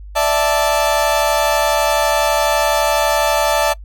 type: chord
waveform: 35% pulse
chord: D suspended second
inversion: none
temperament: equal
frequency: 587.3 / 659.3 / 880 Hz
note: D5 / E5 / A5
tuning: 0 / 0 / 0 cents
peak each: -16 dBFS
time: 0.15-3.74 s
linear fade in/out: 20 ms
effects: noise-tail reverb RT60 0.1 s tail -23 dB re dry + added 50 Hz sine -31 dBFS peak until 3.84 s